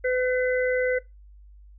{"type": "harmonic tone", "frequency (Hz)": 505, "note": "B4", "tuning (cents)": 39, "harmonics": [1, 3, 4], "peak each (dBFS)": [-22, -31, -30], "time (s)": [0.04, 0.99], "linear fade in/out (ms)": 10, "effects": ["noise-tail reverb RT60 0.2 s tail -19 dB re dry", "added 50 Hz sine -46 dBFS peak until 1.78 s"]}